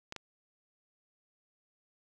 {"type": "clicks", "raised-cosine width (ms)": 0.2, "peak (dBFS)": -23, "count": 2, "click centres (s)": [0.124, 0.163], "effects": []}